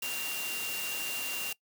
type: tone in noise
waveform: sine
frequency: 2776 Hz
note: F7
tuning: 11 cents flat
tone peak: -35 dBFS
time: 0.02-1.53 s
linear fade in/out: 5 ms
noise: white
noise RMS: -37 dBFS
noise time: 0.02-1.53 s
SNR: -1 dB
effects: noise-tail reverb RT60 0.1 s tail -22 dB re dry + high-pass 150 Hz 12 dB/octave